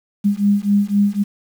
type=beating tone pair; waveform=sine; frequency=201 / 204.9 Hz; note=G3 / G#3; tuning=+44 / -23 cents; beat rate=3.9 Hz; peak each=-16 dBFS; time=0.24-1.24 s; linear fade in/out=20 ms; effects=7-bit